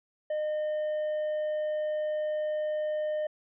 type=tone; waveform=triangle; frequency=610 Hz; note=D#5; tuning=34 cents flat; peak=-26 dBFS; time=0.3-3.27 s; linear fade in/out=5 ms; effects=resampled to 8000 Hz